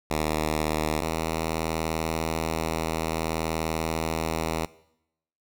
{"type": "tone pair in turn", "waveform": "5% pulse", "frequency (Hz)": [77.5, 80.57], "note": ["D#2", "E2"], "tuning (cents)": [-6, -39], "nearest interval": "minor second", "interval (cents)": 67, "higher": "second", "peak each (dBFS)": [-13, -15], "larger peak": "first", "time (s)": [[0.1, 1.01], [1.01, 4.66]], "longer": "second", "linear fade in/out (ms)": 10, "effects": ["noise-tail reverb RT60 0.8 s tail -20 dB re dry"]}